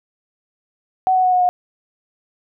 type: tone with pitch steps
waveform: sine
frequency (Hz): 750 / 742.7 / 735.4 / 728.2 / 721.1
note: F#5 / F#5 / F#5 / F#5 / F#5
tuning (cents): +23 / +6 / -11 / -28 / -45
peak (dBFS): -12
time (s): 1.07-1.49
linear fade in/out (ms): 0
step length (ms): 84
effects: none